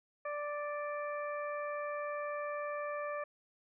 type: harmonic tone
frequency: 587.3 Hz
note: D5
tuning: in tune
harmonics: 1 / 2 / 3 / 4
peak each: -38 / -41 / -46 / -50 dBFS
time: 0.25-3.24 s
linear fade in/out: 5 ms
effects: none